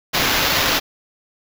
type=noise with sample-and-hold; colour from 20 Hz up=violet; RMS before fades=-18 dBFS; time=0.13-0.8 s; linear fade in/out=20 ms; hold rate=8820 Hz; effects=none